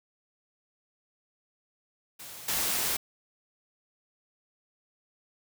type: noise with level steps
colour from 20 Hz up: white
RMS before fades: -44 / -29 dBFS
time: 2.19-2.97 s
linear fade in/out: 10 ms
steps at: 2.48 s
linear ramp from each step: 5 ms
effects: none